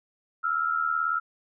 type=tone pair together; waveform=sine; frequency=1318.5 / 1396.9 Hz; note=E6 / F6; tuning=0 / 0 cents; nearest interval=minor second; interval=100 cents; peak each=-26 / -27 dBFS; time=0.43-1.2 s; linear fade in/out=20 ms; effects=none